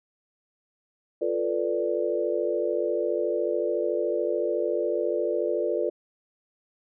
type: chord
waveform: sine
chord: B half-diminished seventh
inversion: second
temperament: equal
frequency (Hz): 349.2 / 440 / 493.9 / 587.3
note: F4 / A4 / B4 / D5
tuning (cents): 0 / 0 / 0 / 0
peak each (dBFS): -29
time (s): 1.21-5.9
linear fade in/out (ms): 10
effects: none